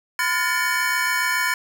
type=tone cluster; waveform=square; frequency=1012 / 1424 / 1731 / 1798 / 2252 Hz; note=B5 / F6 / A6 / A6 / C#7; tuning=+42 / +33 / -29 / +37 / +27 cents; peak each=-27 dBFS; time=0.19-1.54 s; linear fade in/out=2 ms; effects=none